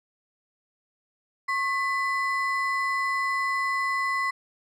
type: ring-modulated tone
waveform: triangle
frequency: 1544 Hz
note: G6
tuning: 27 cents flat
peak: -19 dBFS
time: 1.48-4.31 s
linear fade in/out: 10 ms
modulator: 456 Hz
effects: none